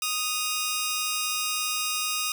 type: tone pair together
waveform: 10% pulse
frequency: 1244.5 / 2797 Hz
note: D#6 / F7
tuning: 0 / +2 cents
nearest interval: octave + major second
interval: 1402 cents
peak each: -20 / -21 dBFS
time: 0.02-2.32 s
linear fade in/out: 2 ms
effects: none